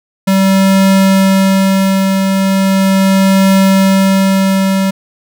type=tone with tremolo; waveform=square; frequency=192.9 Hz; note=G3; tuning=28 cents flat; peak=-6 dBFS; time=0.27-4.91 s; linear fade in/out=10 ms; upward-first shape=triangle; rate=0.38 Hz; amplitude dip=40%; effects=none